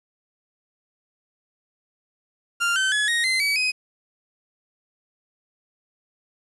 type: tone with pitch steps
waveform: 30% pulse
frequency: 1394 / 1537.8 / 1696.5 / 1871.5 / 2065 / 2278 / 2513 Hz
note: F6 / G6 / G#6 / A#6 / C7 / C#7 / D#7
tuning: -4 / -34 / +36 / +6 / -23 / +47 / +17 cents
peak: -17 dBFS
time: 2.6-3.72 s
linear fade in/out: 20 ms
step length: 160 ms
effects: resampled to 24000 Hz + 8-bit